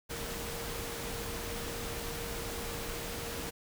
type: tone in noise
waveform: sine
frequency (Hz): 466.2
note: A#4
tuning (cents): 0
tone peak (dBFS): -44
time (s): 0.09-3.51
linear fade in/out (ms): 20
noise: pink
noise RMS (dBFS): -39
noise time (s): 0.09-3.51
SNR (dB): -8
effects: none